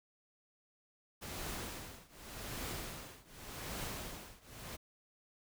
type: noise with tremolo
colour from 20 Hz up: pink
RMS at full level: -41 dBFS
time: 1.21-4.77 s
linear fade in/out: 20 ms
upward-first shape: triangle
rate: 0.86 Hz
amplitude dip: 95%
effects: none